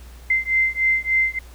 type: beating tone pair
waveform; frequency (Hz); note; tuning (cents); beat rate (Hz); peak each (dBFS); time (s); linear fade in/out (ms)
sine; 2077 / 2080.4; C7 / C7; -13 / -10; 3.4; -20; 0.3-1.39; 5
effects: added 60 Hz sine -39 dBFS peak until 1.54 s + pink hiss -49 dBFS RMS until 1.54 s